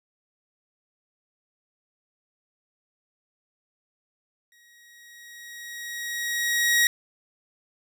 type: tone with exponential growth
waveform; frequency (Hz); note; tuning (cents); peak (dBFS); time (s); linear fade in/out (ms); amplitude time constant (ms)
sawtooth; 1896; A#6; +29; -13; 4.52-6.87; 1; 510
effects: none